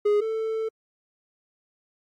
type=tone pair in turn; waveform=triangle; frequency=415.3 / 443.2 Hz; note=G#4 / A4; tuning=0 / +13 cents; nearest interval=minor second; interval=113 cents; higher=second; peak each=-16 / -23 dBFS; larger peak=first; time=0.05-0.21 / 0.21-0.69 s; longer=second; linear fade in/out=10 ms; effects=AAC 64 kbps